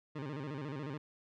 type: tone with vibrato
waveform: 20% pulse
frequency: 142.6 Hz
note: C#3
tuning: 49 cents sharp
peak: -34 dBFS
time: 0.15-0.98 s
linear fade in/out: 10 ms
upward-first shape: square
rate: 14 Hz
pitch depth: 120 cents each way
effects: low-pass 3000 Hz 12 dB/octave